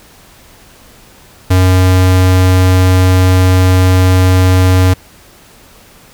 square tone, 92.4 Hz, F#2, 2 cents flat, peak -6 dBFS, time 1.5-4.94 s, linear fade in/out 10 ms, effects pink hiss -41 dBFS RMS until 6.13 s

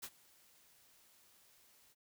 white noise with ADSR envelope, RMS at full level -44 dBFS, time 0.02-1.95 s, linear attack 18 ms, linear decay 54 ms, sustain -23 dB, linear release 36 ms, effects none

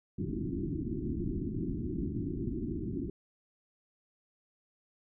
white low-pass noise, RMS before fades -35 dBFS, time 0.18-3.1 s, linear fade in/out 5 ms, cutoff 370 Hz, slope 96 dB/octave, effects none

